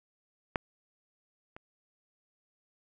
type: clicks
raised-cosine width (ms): 0.5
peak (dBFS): -13 / -30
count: 2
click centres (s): 0.558 / 1.565
effects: none